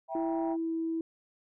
sine chord, E diminished, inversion none, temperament equal with one note detuned, 659.3 / 784 / 956.9 Hz, E5 / G5 / Bb5, 0 / 0 / +45 cents, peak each -35 / -36 / -40 dBFS, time 0.08-0.57 s, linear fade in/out 50 ms
sine tone with pitch glide, 329.6 to 326.9 Hz, E4 to E4, 0 to -14 cents, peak -29 dBFS, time 0.15-1.01 s, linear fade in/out 2 ms, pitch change -14 cents, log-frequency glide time 0.52-0.73 s
effects tanh soft clip ceiling -21 dBFS

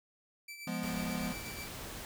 sawtooth tone with tremolo, 2325 Hz, D7, 18 cents flat, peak -39 dBFS, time 0.48-1.68 s, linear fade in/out 5 ms, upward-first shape triangle, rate 8.2 Hz, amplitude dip 60%
square chord, F diminished, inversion none, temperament equal, 174.61 / 207.7 / 246.9 Hz, F3 / Ab3 / Cb4, 0 / 0 / 0 cents, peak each -40 dBFS, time 0.67-1.33 s, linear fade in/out 5 ms
pink noise, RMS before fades -44 dBFS, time 0.83-2.05 s, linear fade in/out 0 ms
effects none

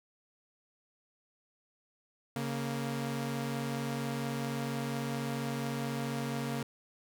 sawtooth tone pair together, 138.71 / 233.1 Hz, C#3 / A#3, +1 / 0 cents, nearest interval major sixth, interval 899 cents, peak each -32 / -32 dBFS, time 2.36-6.63 s, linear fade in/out 2 ms, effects none

